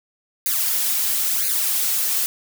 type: noise with flanger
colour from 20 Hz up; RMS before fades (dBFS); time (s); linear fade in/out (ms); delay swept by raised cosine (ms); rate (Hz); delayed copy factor
blue; -21; 0.46-2.26; 0; 0.45 to 5.65; 1; +0.95
effects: none